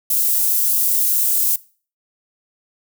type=high-pass noise; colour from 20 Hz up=white; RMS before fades=-17 dBFS; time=0.1-1.56 s; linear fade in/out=5 ms; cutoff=11000 Hz; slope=12 dB/octave; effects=noise-tail reverb RT60 0.4 s tail -21 dB re dry